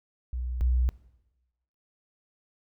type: tone pair in turn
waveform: sine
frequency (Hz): 61.7 / 62.01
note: B1 / B1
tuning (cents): -1 / +8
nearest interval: unison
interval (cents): 9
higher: second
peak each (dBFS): -29 / -21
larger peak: second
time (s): 0.33-0.61 / 0.61-0.89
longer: neither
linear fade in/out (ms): 0
effects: noise-tail reverb RT60 1.0 s tail -20 dB re dry